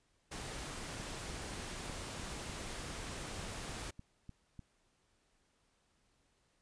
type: noise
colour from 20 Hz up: pink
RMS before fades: -44 dBFS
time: 0.31-3.91 s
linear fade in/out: 10 ms
type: click train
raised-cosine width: 5 ms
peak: -36 dBFS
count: 13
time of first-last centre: 1-4.593 s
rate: 3.34 Hz
effects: pink hiss -75 dBFS RMS until 6.61 s + resampled to 22050 Hz